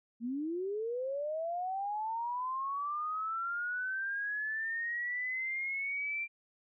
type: linear sweep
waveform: sine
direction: up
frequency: 223.5 to 2367 Hz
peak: -33 dBFS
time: 0.2-6.28 s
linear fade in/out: 50 ms
effects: none